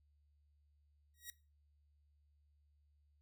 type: tone with exponential growth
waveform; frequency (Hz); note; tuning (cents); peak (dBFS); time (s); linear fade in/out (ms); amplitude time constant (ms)
5% pulse; 1903; A#6; +35; -33; 1.14-1.3; 1; 34
effects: noise-tail reverb RT60 0.3 s tail -18 dB re dry + added 73 Hz sine -70 dBFS peak until 3.21 s